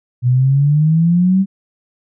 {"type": "exponential sweep", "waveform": "sine", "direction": "up", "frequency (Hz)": [121.5, 196.3], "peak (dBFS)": -9, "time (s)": [0.22, 1.46], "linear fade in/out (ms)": 50, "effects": []}